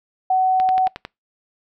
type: tone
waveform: sine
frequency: 750 Hz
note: F#5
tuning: 23 cents sharp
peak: -14 dBFS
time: 0.3-0.88 s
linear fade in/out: 5 ms
type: click train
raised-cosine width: 0.3 ms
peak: -14 dBFS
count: 6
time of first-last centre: 0.6-1.05 s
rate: 11.1 Hz
effects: noise-tail reverb RT60 0.2 s tail -25 dB re dry